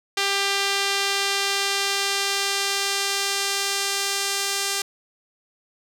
sawtooth tone with band-pass filter sweep, 396.4 Hz, G4, 19 cents sharp, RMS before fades -24 dBFS, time 0.17-4.82 s, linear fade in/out 5 ms, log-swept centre 3800 to 6500 Hz, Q 0.85, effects none

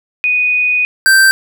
sine / square tone pair in turn, 2482 / 1563.6 Hz, D#7 / G6, -5 / -5 cents, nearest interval minor sixth, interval 800 cents, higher first, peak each -10 / -6 dBFS, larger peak second, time 0.24-0.85 / 1.06-1.31 s, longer first, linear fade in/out 0 ms, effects none

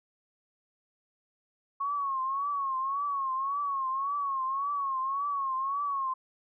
sine tone with vibrato, 1099 Hz, C#6, 15 cents flat, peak -28 dBFS, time 1.8-6.14 s, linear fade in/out 10 ms, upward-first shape triangle, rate 1.8 Hz, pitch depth 100 cents each way, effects none

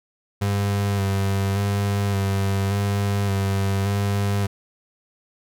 35% pulse tone with vibrato, 99.2 Hz, G2, 21 cents sharp, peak -18 dBFS, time 0.41-4.47 s, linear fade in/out 10 ms, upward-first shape square, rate 0.87 Hz, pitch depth 24 cents each way, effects none

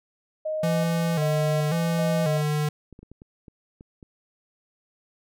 sine tone with tremolo, 622.3 Hz, D#5, in tune, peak -25 dBFS, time 0.45-2.42 s, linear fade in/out 10 ms, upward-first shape square, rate 1.3 Hz, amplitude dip 55%
square tone with vibrato, 158.7 Hz, D#3, 35 cents sharp, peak -23 dBFS, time 0.63-2.69 s, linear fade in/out 5 ms, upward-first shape square, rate 0.92 Hz, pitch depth 100 cents each way
clicks, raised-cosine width 3 ms, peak -32 dBFS, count 8, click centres 2.927 / 2.991 / 3.03 / 3.116 / 3.219 / 3.482 / 3.809 / 4.028 s
effects none

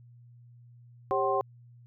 sine tone cluster, 397.4 / 542 / 760 / 1055 Hz, G4 / C#5 / F#5 / C6, +24 / -39 / +46 / +14 cents, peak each -30 dBFS, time 1.11-1.41 s, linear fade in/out 0 ms, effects added 120 Hz sine -51 dBFS peak until 1.86 s

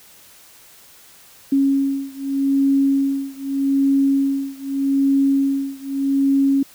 sine beating tone pair, 274.3 / 275.12 Hz, C#4 / C#4, -18 / -13 cents, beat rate 0.82 Hz, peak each -18 / -19 dBFS, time 1.52-6.63 s, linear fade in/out 5 ms, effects white hiss -47 dBFS RMS until 6.74 s

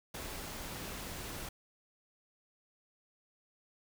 pink noise, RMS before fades -43 dBFS, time 0.14-1.49 s, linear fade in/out 5 ms, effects none

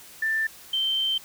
sine tone pair in turn, 1776 / 3116 Hz, A6 / G7, +16 / -11 cents, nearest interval minor seventh, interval 973 cents, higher second, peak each -22 dBFS, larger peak neither, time 0.22-0.47 / 0.73-1.18 s, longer second, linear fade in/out 5 ms, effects white hiss -47 dBFS RMS until 1.24 s

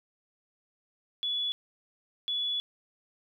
sine tone bursts at uneven times, 3416 Hz, G#7, 48 cents sharp, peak -28 dBFS, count 2, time 1.23-1.52 / 2.28-2.6 s, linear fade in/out 0 ms, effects 11-bit

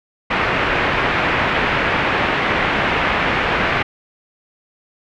white low-pass noise, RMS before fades -18 dBFS, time 0.3-3.83 s, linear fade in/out 10 ms, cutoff 2400 Hz, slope 24 dB/octave, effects none

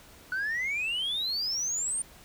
sine exponential sweep, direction up, 1474 to 9070 Hz, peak -26 dBFS, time 0.32-2.02 s, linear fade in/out 2 ms, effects tanh soft clip ceiling -26 dBFS + pink hiss -53 dBFS RMS until 2.24 s

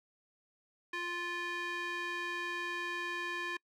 square tone with band-pass filter, 349.2 Hz, F4, in tune, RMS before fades -38 dBFS, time 0.93-3.57 s, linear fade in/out 5 ms, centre 2000 Hz, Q 2, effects noise-tail reverb RT60 0.1 s tail -26 dB re dry

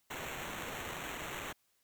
white noise with sample-and-hold, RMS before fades -42 dBFS, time 0.1-1.53 s, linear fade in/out 10 ms, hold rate 4900 Hz, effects white hiss -75 dBFS RMS until 1.83 s

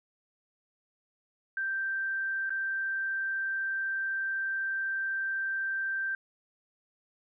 sine tone with dropouts, 1568 Hz, G6, in tune, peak -29 dBFS, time 1.57-6.15 s, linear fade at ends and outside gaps 2 ms, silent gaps 2.495-2.504 s, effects none

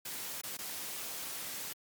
white noise with dropouts, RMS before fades -41 dBFS, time 0.05-1.73 s, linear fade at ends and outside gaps 5 ms, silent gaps 0.414-0.435 / 0.571-0.587 s, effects high-pass 100 Hz 12 dB/octave + Opus 48 kbps

